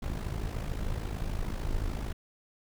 brown noise with amplitude modulation, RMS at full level -30 dBFS, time 0.02-2.13 s, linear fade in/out 10 ms, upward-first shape sine, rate 53.4 Hz, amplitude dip 70%, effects none

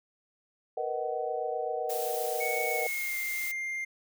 sine chord, B major seventh, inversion third, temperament equal with one note detuned, 466.2 / 493.9 / 622.3 / 751.2 Hz, A#4 / B4 / D#5 / F#5, 0 / 0 / 0 / +26 cents, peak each -35 / -36 / -36 / -34 dBFS, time 0.77-2.87 s, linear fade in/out 5 ms
blue noise, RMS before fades -38 dBFS, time 1.89-3.52 s, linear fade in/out 10 ms
triangle tone with pitch glide, 2218 to 2106 Hz, C#7 to C7, 0 to +11 cents, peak -30 dBFS, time 2.4-3.85 s, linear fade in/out 10 ms, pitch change -89 cents, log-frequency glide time 2.69-3.17 s
effects none

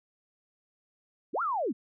sine linear two-way sweep, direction up then down, 179.1 to 1418 to 179.1 Hz, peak -27 dBFS, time 1.33-1.73 s, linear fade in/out 20 ms, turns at 1.42 s, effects none

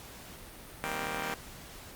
5% pulse chord, C minor seventh, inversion first, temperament just, 156.98 / 196.22 / 235.5 / 261.6 Hz, Eb3 / G3 / Bb3 / C4, +16 / +2 / +18 / 0 cents, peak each -29 dBFS, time 0.84-1.34 s, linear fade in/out 0 ms, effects pink hiss -48 dBFS RMS until 1.95 s + Opus 48 kbps

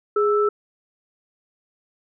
sine tone pair together, 415.3 / 1319.6 Hz, G#4 / E6, 0 / +1 cents, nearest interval octave + minor sixth, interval 2001 cents, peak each -17 / -22 dBFS, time 0.16-0.49 s, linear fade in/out 5 ms, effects none

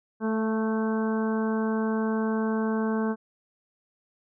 harmonic tone with a mistuned harmonic, 220 Hz, A3, in tune, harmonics 1 / 2 / 3 / 4 / 5 / 6 / 7, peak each -25 / -30 / -38 / -37 / -38 / -44 / -39 dBFS, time 0.2-3.16 s, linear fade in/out 50 ms, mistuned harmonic 3, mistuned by +18 cents, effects none

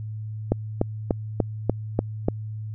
click train, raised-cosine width 2 ms, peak -6 dBFS, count 7, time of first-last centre 0.52-2.285 s, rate 3.4 Hz, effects added 108 Hz sine -30 dBFS peak until 2.74 s

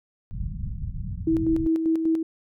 pink low-pass noise, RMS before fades -31 dBFS, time 0.31-1.67 s, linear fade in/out 0 ms, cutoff 190 Hz, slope 48 dB/octave
sine tone with tremolo, 323.8 Hz, E4, 31 cents flat, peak -18 dBFS, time 1.27-2.23 s, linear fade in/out 5 ms, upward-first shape square, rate 5.1 Hz, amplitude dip 45%
effects none

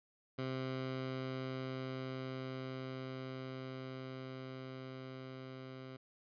15% pulse tone with level ramp, 130.81 Hz, C3, in tune, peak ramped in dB -31 to -41 dBFS, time 0.38-5.97 s, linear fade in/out 10 ms, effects resampled to 11025 Hz

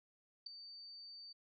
sine tone with ADSR envelope, 4595 Hz, D8, 39 cents flat, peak -39 dBFS, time 0.46-1.33 s, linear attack 7 ms, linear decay 6 ms, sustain -11 dB, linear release 12 ms, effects MP3 32 kbps

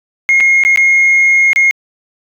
sine tone with dropouts, 2147 Hz, C7, 44 cents sharp, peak -4 dBFS, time 0.29-1.71 s, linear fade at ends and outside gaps 0 ms, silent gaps 0.402-0.406 / 0.637-0.65 / 0.76-0.774 / 1.531-1.56 s, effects tanh soft clip ceiling -4 dBFS

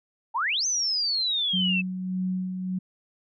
sine exponential two-way sweep, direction up then down, 830.6 to 6272 to 2601 Hz, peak -23 dBFS, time 0.34-1.82 s, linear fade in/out 20 ms, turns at 0.66 s
sine tone with tremolo, 185 Hz, F#3, in tune, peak -24 dBFS, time 1.53-2.79 s, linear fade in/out 10 ms, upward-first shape sine, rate 1.7 Hz, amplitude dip 45%
effects none

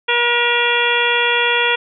harmonic tone with a mistuned harmonic, 478.1 Hz, A#4, 44 cents sharp, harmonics 1 / 2 / 3 / 4 / 5 / 6 / 7, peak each -21 / -21 / -21 / -21 / -21 / -21 / -21 dBFS, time 0.08-1.76 s, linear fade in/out 10 ms, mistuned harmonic 6, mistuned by -63 cents, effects none

